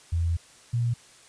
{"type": "tone pair in turn", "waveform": "sine", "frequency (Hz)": [84, 118.68], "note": ["E2", "A#2"], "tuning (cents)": [33, 31], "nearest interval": "tritone", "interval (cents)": 598, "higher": "second", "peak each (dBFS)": -22, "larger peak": "neither", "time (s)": [[0.12, 0.37], [0.73, 0.94]], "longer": "first", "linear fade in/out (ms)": 10, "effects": ["white hiss -53 dBFS RMS until 1.28 s", "resampled to 22050 Hz"]}